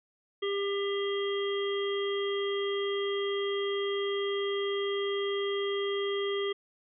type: harmonic tone with a mistuned harmonic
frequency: 399.5 Hz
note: G4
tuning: 33 cents sharp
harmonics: 1 / 3 / 5 / 7 / 8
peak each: -29 / -40 / -40 / -49 / -38 dBFS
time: 0.42-6.53 s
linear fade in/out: 10 ms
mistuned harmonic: 8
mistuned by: +18 cents
effects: none